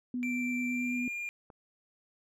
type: tone with vibrato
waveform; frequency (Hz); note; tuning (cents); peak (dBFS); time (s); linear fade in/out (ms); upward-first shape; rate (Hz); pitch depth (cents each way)
sine; 246.9; B3; 0; -31; 0.14-1.08; 2; sine; 9; 12
type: tone with pitch glide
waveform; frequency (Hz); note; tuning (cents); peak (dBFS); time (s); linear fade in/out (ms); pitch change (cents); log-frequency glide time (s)
triangle; 2349 to 2407; D7 to D7; 0 to +42; -33; 0.23-1.29; 0; +42; 0.68-1.05
type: click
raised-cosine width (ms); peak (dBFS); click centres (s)
1; -37; 1.502
effects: none